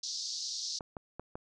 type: band-pass noise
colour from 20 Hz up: white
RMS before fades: -38 dBFS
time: 0.03-0.79 s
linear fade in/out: 5 ms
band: 4100 to 6000 Hz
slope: 48 dB/octave
type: clicks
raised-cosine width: 1 ms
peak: -26 dBFS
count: 4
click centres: 0.808 / 0.968 / 1.196 / 1.355 s
effects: none